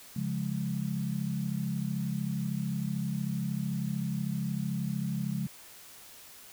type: chord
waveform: sine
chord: Db major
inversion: none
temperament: equal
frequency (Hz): 138.59 / 174.61 / 207.7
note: Db3 / F3 / Ab3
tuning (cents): 0 / 0 / 0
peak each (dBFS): -34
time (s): 0.16-5.47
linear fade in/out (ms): 5
effects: white hiss -51 dBFS RMS until 6.52 s